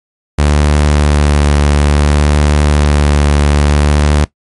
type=tone with vibrato; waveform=sawtooth; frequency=73.42 Hz; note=D2; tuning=in tune; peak=-3 dBFS; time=0.38-4.25 s; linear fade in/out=10 ms; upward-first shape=sine; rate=0.59 Hz; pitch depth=15 cents each way; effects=noise-tail reverb RT60 0.1 s tail -18 dB re dry + MP3 48 kbps